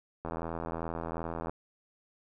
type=click train; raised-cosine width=1 ms; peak=-22 dBFS; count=104; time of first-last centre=0.25-1.495 s; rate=82.7 Hz; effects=none